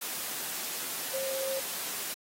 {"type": "tone in noise", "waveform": "sine", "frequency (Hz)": 535, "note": "C5", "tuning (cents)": 38, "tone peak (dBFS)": -32, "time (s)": [1.13, 1.6], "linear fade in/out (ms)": 10, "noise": "white", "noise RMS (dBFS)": -36, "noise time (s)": [0.01, 2.14], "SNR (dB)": 1, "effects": ["high-pass 200 Hz 12 dB/octave", "AAC 48 kbps"]}